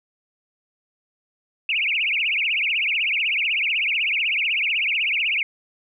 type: tone with vibrato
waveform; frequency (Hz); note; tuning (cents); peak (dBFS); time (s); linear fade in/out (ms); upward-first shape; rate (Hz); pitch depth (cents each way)
sine; 2498; D#7; +6; -19; 1.69-5.43; 2; triangle; 16; 290
effects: none